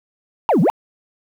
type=exponential two-way sweep; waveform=sine; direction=down then up; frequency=987 to 146.83 to 987 Hz; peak=-9 dBFS; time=0.49-0.7 s; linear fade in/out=0 ms; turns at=0.61 s; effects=tanh soft clip ceiling -10 dBFS + 8-bit